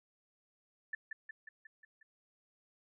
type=tone with echo; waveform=sine; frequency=1760 Hz; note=A6; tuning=in tune; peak=-35 dBFS; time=0.93-0.95 s; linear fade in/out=5 ms; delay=180 ms; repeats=6; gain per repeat=-4 dB; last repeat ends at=2.03 s; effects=none